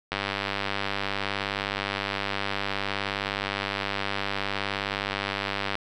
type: click train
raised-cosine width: 0.3 ms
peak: -11 dBFS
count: 561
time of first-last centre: 0.12-5.754 s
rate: 99.4 Hz
effects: none